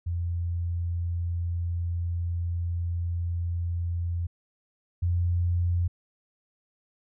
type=tone pair in turn; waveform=sine; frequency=86 / 87.35 Hz; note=F2 / F2; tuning=-26 / +1 cents; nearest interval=unison; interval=27 cents; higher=second; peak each=-26 / -22 dBFS; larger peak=second; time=0.06-4.27 / 5.02-5.88 s; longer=first; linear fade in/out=10 ms; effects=none